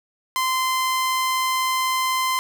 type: tone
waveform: sawtooth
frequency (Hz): 1036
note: C6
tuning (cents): -17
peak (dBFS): -16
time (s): 0.36-2.39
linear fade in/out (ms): 0
effects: none